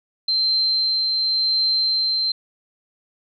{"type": "tone with tremolo", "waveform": "sine", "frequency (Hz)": 4123, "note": "C8", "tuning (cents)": -26, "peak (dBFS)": -16, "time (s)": [0.28, 2.32], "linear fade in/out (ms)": 5, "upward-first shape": "triangle", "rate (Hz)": 0.91, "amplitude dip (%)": 25, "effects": []}